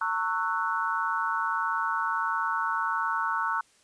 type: chord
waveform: sine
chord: F# dominant seventh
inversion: first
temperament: equal with one note detuned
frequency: 908.9 / 1108.7 / 1318.5 / 1480 Hz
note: A#5 / C#6 / E6 / F#6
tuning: -44 / 0 / 0 / 0 cents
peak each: -31 dBFS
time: 0.01-3.61 s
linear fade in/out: 5 ms
effects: white hiss -62 dBFS RMS until 3.83 s + resampled to 22050 Hz